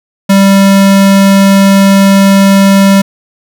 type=tone; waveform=square; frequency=196 Hz; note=G3; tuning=in tune; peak=-3 dBFS; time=0.29-3.02 s; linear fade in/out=10 ms; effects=none